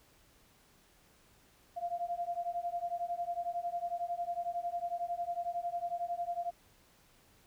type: beating tone pair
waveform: sine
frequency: 690 / 701 Hz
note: F5 / F5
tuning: -21 / +6 cents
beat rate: 11 Hz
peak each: -37 / -37 dBFS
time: 1.76-6.51 s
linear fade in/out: 20 ms
effects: pink hiss -65 dBFS RMS until 7.46 s